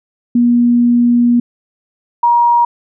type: tone pair in turn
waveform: sine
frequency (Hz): 240 / 949.5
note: B3 / A#5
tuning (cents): -49 / +32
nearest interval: 2 octaves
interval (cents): 2381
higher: second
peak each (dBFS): -7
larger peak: neither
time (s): 0.35-1.4 / 2.23-2.65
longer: first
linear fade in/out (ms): 5
effects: none